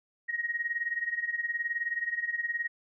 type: tone with tremolo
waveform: sine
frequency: 1882 Hz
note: A#6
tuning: 16 cents sharp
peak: -26 dBFS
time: 0.28-2.68 s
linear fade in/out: 20 ms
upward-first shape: sine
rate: 19 Hz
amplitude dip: 80%
effects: none